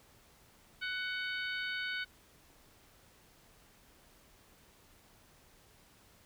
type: harmonic tone with a mistuned harmonic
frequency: 744 Hz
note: F#5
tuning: 9 cents sharp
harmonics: 2 / 3 / 4 / 5 / 6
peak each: -37 / -42 / -44 / -46 / -48 dBFS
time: 0.81-2.05 s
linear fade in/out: 20 ms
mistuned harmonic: 4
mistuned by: +24 cents
effects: pink hiss -63 dBFS RMS until 6.25 s